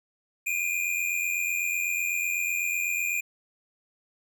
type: tone pair together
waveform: square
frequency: 2390 / 2478 Hz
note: D7 / D#7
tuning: +30 / -8 cents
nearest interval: minor second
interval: 62 cents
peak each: -29 / -30 dBFS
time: 0.46-3.21 s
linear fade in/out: 10 ms
effects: none